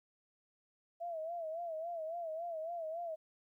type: tone with vibrato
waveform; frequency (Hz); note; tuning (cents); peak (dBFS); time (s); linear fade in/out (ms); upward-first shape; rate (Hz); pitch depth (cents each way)
sine; 661; E5; +5; -38; 1-3.16; 20; sine; 3.6; 93
effects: 13-bit